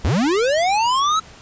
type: linear sweep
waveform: square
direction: up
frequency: 51.6 to 1318.5 Hz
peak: -16 dBFS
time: 0.04-1.2 s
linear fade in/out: 10 ms
effects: pink hiss -43 dBFS RMS until 1.41 s + resampled to 16000 Hz